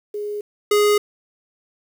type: tone pair in turn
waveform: sine / square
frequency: 415.3 / 415.3 Hz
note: G#4 / G#4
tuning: 0 / 0 cents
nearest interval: unison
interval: 0 cents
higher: neither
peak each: -24 / -14 dBFS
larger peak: second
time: 0.14-0.41 / 0.71-0.98 s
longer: neither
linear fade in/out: 5 ms
effects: 8-bit